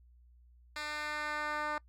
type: tone with band-pass filter sweep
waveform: 10% pulse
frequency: 300.4 Hz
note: D4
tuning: 39 cents sharp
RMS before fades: -37 dBFS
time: 0.76-1.78 s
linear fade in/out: 2 ms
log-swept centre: 3100 to 1100 Hz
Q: 1
effects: noise-tail reverb RT60 0.1 s tail -25 dB re dry + added 60 Hz sine -58 dBFS peak until 1.88 s